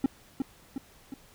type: tone with echo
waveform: triangle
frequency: 268.9 Hz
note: C4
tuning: 47 cents sharp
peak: -18 dBFS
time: 0.04-0.06 s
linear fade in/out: 2 ms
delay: 360 ms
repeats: 3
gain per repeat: -5 dB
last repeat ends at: 1.14 s
effects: pink hiss -57 dBFS RMS until 1.34 s